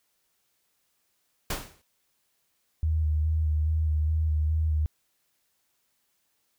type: noise with exponential decay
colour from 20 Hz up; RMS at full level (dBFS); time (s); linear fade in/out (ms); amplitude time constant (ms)
pink; -27; 1.5-1.82; 5; 68
type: tone with vibrato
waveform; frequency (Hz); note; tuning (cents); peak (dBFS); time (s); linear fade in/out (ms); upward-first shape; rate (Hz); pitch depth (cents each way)
sine; 77.78; D#2; 0; -22; 2.83-4.86; 0; square; 2.4; 25
effects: white hiss -73 dBFS RMS until 6.58 s